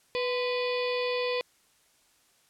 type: harmonic tone with a mistuned harmonic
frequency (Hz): 493.9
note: B4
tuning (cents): 0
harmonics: 1 / 2 / 4 / 5 / 6 / 7 / 8 / 9 / 10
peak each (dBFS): -28 / -37 / -40 / -36 / -45 / -40 / -50 / -41 / -49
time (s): 0.15-1.41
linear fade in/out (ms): 0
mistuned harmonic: 2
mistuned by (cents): +58
effects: white hiss -65 dBFS RMS until 2.49 s + low-pass 11000 Hz 12 dB/octave